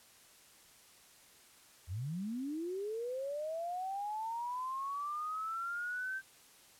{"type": "linear sweep", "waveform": "sine", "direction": "up", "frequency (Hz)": [75.9, 1568], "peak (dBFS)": -36, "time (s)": [1.87, 6.22], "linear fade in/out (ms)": 50, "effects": ["white hiss -61 dBFS RMS until 6.79 s", "low-pass 12000 Hz 12 dB/octave"]}